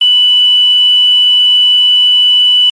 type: tone with quantisation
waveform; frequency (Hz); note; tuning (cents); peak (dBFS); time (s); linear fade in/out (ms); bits
sine; 2973; F#7; +8; -4; 0.01-2.7; 5; 5
effects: MP3 48 kbps